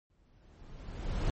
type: noise with exponential growth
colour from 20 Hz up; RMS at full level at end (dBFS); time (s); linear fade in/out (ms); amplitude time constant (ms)
brown; -29; 0.1-1.3; 1; 260
effects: MP3 32 kbps